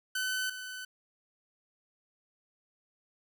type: tone pair in turn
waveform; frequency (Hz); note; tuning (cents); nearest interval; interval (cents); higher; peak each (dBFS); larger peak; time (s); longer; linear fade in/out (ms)
sawtooth; 1514 / 1508.6; F#6 / F#6; +39 / +33; unison; 6; first; -27 / -36; first; 0.15-0.5 / 0.5-0.85; neither; 5
effects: none